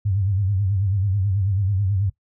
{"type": "tone with vibrato", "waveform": "sine", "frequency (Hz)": 98, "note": "G2", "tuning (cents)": 0, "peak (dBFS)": -18, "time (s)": [0.05, 2.1], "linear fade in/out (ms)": 10, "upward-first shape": "sine", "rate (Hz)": 9.2, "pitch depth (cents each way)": 110, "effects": ["noise-tail reverb RT60 0.1 s tail -18 dB re dry"]}